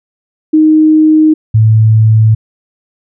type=tone pair in turn; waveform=sine; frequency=311.1 / 109.99 Hz; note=D#4 / A2; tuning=0 / 0 cents; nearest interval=octave + tritone; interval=1800 cents; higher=first; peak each=-3 dBFS; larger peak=neither; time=0.53-1.34 / 1.54-2.35 s; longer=neither; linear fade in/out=10 ms; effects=none